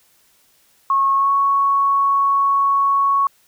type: tone with pitch glide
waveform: sine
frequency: 1093 to 1109.5 Hz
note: C#6 to C#6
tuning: -25 to +1 cents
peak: -13 dBFS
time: 0.9-3.27 s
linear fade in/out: 2 ms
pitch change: +26 cents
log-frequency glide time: 1.15-1.31 s
effects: white hiss -57 dBFS RMS until 3.47 s